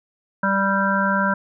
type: harmonic tone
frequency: 196 Hz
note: G3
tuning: in tune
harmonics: 1 / 3 / 5 / 7 / 8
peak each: -22 / -26 / -23 / -24 / -23 dBFS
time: 0.43-1.34 s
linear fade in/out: 5 ms
effects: none